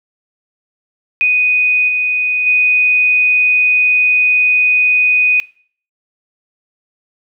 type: tone with level steps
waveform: sine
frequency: 2489 Hz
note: D#7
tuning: in tune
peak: -9 / -12 / -8 dBFS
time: 1.21-5.4 s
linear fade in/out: 0 ms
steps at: 1.88 / 2.46 s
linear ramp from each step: 10 ms
effects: noise-tail reverb RT60 0.5 s tail -21 dB re dry